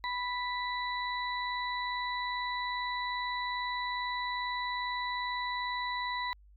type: harmonic tone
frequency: 987.8 Hz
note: B5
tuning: in tune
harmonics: 1 / 2 / 4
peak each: -34 / -37 / -40 dBFS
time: 0.04-6.33 s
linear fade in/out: 0 ms
effects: added 50 Hz sine -55 dBFS peak until 6.56 s